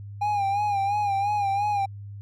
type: tone with vibrato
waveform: triangle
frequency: 810 Hz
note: G#5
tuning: 43 cents flat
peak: -20 dBFS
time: 0.21-1.86 s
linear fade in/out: 10 ms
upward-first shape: sine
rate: 2.9 Hz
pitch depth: 60 cents each way
effects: added 101 Hz sine -36 dBFS peak until 2.21 s